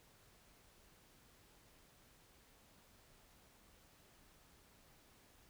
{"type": "silence", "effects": ["pink hiss -67 dBFS RMS until 5.49 s"]}